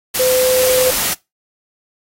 sine tone in noise, 510 Hz, C5, 44 cents flat, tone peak -12 dBFS, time 0.19-0.91 s, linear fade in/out 10 ms, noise white, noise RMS -18 dBFS, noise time 0.14-1.14 s, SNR +3 dB, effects noise-tail reverb RT60 0.2 s tail -21 dB re dry + AAC 48 kbps

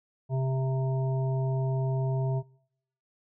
harmonic tone, 132.1 Hz, C3, 17 cents sharp, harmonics 1 / 3 / 5 / 7, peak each -25 / -37 / -37 / -43 dBFS, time 0.29-2.43 s, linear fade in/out 50 ms, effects noise-tail reverb RT60 0.8 s tail -26 dB re dry

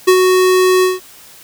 square tone with ADSR envelope, 370 Hz, F#4, in tune, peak -5 dBFS, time 0.07-1 s, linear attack 14 ms, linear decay 73 ms, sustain -4 dB, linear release 170 ms, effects white hiss -40 dBFS RMS until 1.43 s

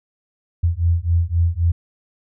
sine beating tone pair, 83.2 / 87 Hz, E2 / F2, +17 / -6 cents, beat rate 3.8 Hz, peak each -18 dBFS, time 0.63-1.72 s, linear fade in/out 10 ms, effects none

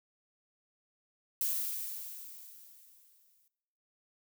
violet noise with exponential decay, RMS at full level -31 dBFS, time 1.41-3.48 s, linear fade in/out 1 ms, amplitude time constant 450 ms, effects noise-tail reverb RT60 1.0 s tail -20 dB re dry

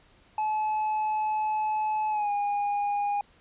triangle tone with pitch glide, 859 to 817.4 Hz, A5 to G#5, -42 to -28 cents, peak -23 dBFS, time 0.38-3.21 s, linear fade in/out 2 ms, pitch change -86 cents, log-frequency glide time 2.1-2.31 s, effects pink hiss -60 dBFS RMS until 3.4 s + resampled to 8000 Hz

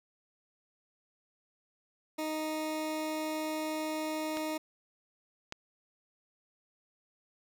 20% pulse tone, 311.1 Hz, D#4, in tune, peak -28 dBFS, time 2.18-4.58 s, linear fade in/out 10 ms
clicks, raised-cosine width 0.2 ms, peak -21 dBFS, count 2, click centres 4.371 / 5.524 s
effects none

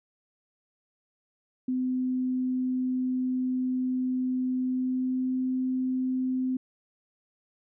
sine tone with pitch glide, 255.2 to 257.3 Hz, C4 to C4, -43 to -29 cents, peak -25 dBFS, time 1.68-6.57 s, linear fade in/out 5 ms, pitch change +14 cents, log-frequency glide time 4.62-5.39 s, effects none

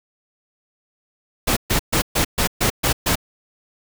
pink noise bursts, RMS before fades -18 dBFS, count 8, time 1.47-3.156 s, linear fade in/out 10 ms, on 97 ms, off 130 ms, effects none

